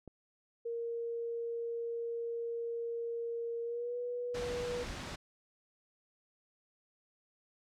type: click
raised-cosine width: 2 ms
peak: -35 dBFS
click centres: 0.077 s
type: tone with pitch glide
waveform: sine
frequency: 466.2 to 487.1 Hz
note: A#4 to B4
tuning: 0 to -24 cents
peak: -35 dBFS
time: 0.65-4.84 s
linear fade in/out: 10 ms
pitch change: +76 cents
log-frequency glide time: 3.63-3.97 s
type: noise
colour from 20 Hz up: pink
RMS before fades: -42 dBFS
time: 4.34-5.16 s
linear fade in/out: 10 ms
effects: low-pass 6000 Hz 12 dB/octave